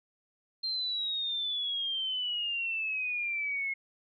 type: exponential sweep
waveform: sine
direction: down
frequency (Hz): 4186 to 2159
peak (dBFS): -30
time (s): 0.63-3.74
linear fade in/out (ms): 10
effects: none